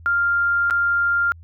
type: tone with dropouts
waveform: sine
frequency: 1396.9 Hz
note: F6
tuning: in tune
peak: -16 dBFS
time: 0.06-1.32 s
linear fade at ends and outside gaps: 0 ms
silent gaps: 0.7-0.708 s
effects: added 83 Hz sine -40 dBFS peak until 1.43 s